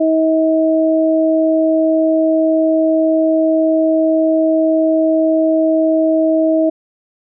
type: tone pair together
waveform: sine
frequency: 319.1 / 639.1 Hz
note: D#4 / D#5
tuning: +44 / +46 cents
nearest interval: octave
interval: 1202 cents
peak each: -13 dBFS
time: 0-6.7 s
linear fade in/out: 10 ms
effects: none